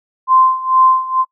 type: tone with tremolo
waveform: sine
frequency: 1040 Hz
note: C6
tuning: 11 cents flat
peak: -6 dBFS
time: 0.27-1.25 s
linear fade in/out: 50 ms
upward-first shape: sine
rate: 2.2 Hz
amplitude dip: 85%
effects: noise-tail reverb RT60 0.1 s tail -23 dB re dry